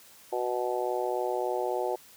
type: harmonic tone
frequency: 123.47 Hz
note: B2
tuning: in tune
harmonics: 3 / 4 / 5 / 6 / 7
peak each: -32 / -33 / -34 / -35 / -35 dBFS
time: 0.32-1.96 s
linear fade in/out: 10 ms
effects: white hiss -54 dBFS RMS until 2.16 s + high-pass 60 Hz 12 dB/octave